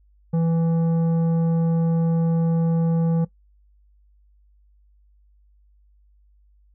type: tone with tanh clipping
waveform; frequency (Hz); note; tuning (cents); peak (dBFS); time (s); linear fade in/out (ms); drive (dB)
sine; 165.4; E3; +6; -19; 0.33-3.25; 10; 10
effects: noise-tail reverb RT60 0.1 s tail -18 dB re dry + added 50 Hz sine -54 dBFS peak until 6.74 s